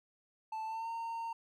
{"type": "tone with pitch glide", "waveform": "triangle", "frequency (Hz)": [880, 916.8], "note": ["A5", "A#5"], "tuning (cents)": [0, -29], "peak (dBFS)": -35, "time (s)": [0.52, 1.33], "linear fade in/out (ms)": 5, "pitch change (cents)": 71, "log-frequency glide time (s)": [0.65, 0.89], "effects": []}